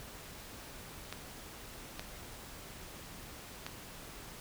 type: clicks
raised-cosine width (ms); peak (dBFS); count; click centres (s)
0.2; -22; 3; 1.126 / 1.995 / 3.665
effects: pink hiss -49 dBFS RMS until 4.4 s